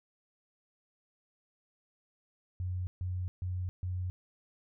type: tone bursts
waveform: sine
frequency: 91 Hz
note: F#2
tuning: 28 cents flat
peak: -32 dBFS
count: 4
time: 2.6-4.1 s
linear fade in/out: 0 ms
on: 270 ms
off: 140 ms
effects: none